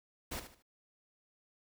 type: noise with echo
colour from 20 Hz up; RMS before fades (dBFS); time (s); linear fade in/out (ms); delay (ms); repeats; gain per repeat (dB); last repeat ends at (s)
pink; -40; 0.31-0.4; 10; 75; 3; -10; 0.625
effects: none